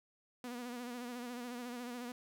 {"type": "tone with vibrato", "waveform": "sawtooth", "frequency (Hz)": 243.7, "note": "B3", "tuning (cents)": -23, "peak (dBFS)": -38, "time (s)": [0.44, 2.12], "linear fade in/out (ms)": 2, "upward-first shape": "sine", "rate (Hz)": 14, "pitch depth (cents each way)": 50, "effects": []}